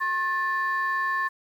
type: tone pair together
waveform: sine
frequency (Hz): 1077.1 / 1760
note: C6 / A6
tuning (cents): +50 / 0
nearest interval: major sixth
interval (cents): 850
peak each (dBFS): -25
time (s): 0-1.29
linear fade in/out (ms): 20
effects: tanh soft clip ceiling -18 dBFS + 9-bit